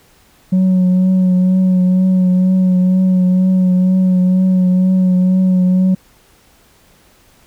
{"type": "tone with vibrato", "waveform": "sine", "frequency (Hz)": 184.6, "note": "F#3", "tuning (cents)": -4, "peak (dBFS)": -6, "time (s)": [0.52, 5.95], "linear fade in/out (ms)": 10, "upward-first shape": "triangle", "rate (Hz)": 2.1, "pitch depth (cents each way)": 27, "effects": ["tanh soft clip ceiling -8 dBFS", "pink hiss -50 dBFS RMS until 7.46 s"]}